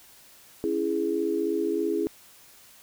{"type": "chord", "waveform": "sine", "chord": "C# minor", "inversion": "none", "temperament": "just", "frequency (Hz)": [277.2, 332.6, 415.8], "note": ["C#4", "E4", "G#4"], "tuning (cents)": [0, 16, 2], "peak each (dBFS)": [-32, -27, -27], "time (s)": [0.64, 2.07], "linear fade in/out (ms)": 0, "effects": ["white hiss -53 dBFS RMS until 2.82 s"]}